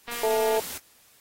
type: click train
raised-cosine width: 0.3 ms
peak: -21 dBFS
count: 119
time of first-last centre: 0.08-0.578 s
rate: 237 Hz
type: noise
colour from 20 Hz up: white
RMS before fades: -36 dBFS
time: 0.11-0.78 s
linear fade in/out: 5 ms
type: harmonic tone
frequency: 220 Hz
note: A3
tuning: in tune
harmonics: 2 / 3 / 4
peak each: -23 / -27 / -29 dBFS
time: 0.23-0.6 s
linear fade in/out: 5 ms
effects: white hiss -58 dBFS RMS until 1.2 s + AAC 48 kbps